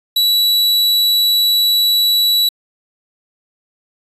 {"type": "tone", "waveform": "45% pulse", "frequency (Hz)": 3930, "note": "B7", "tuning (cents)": -9, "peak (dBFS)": -11, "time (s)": [0.16, 2.49], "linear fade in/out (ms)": 5, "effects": ["resampled to 32000 Hz"]}